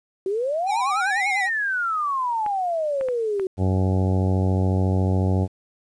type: exponential two-way sweep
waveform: sine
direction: up then down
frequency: 370 to 2217 to 370 Hz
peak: -21 dBFS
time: 0.26-3.47 s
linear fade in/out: 2 ms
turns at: 1.27 s
type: tone with vibrato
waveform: square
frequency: 784 Hz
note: G5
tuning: in tune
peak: -25 dBFS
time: 0.66-1.5 s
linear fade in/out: 50 ms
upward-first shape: sine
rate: 10 Hz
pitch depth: 86 cents each way
type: clicks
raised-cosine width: 0.5 ms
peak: -20 dBFS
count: 4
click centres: 2.463 / 3.011 / 3.086 / 3.397 s
type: harmonic tone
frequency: 94 Hz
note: F#2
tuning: 28 cents sharp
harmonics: 1 / 2 / 3 / 4 / 5 / 6 / 7 / 8 / 9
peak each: -19 / -25 / -29 / -31 / -33 / -35 / -36 / -37 / -38 dBFS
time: 3.57-5.48 s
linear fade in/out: 50 ms
effects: resampled to 22050 Hz + 9-bit